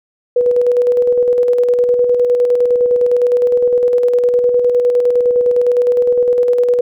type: tone with tremolo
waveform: sine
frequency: 489.4 Hz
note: B4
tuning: 16 cents flat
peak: -8 dBFS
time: 0.36-6.81 s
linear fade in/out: 5 ms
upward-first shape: square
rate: 9.8 Hz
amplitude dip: 35%
effects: none